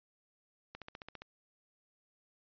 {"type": "click train", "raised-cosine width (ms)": 0.3, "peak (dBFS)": -29, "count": 8, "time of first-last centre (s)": [0.75, 1.22], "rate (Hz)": 14.9, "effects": ["resampled to 11025 Hz"]}